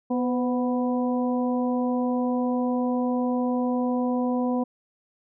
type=harmonic tone with a mistuned harmonic; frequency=246.9 Hz; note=B3; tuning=in tune; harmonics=1 / 2 / 3 / 4; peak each=-23 / -29 / -33 / -35 dBFS; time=0.1-4.64 s; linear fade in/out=10 ms; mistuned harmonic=2; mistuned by=+40 cents; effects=none